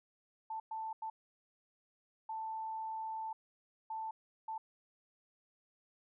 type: tone bursts at uneven times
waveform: sine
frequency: 884 Hz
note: A5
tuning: 8 cents sharp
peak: -38 dBFS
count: 6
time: 0.5-0.6 / 0.71-0.93 / 1.02-1.1 / 2.29-3.33 / 3.9-4.11 / 4.48-4.58 s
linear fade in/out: 5 ms
effects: none